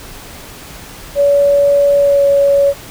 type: tone with pitch glide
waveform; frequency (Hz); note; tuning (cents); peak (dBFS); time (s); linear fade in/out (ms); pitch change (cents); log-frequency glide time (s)
sine; 568 to 561.5; C#5 to C#5; +42 to +22; -7; 1.15-2.74; 50; -20; 1.99-2.23
effects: pink hiss -33 dBFS RMS until 2.9 s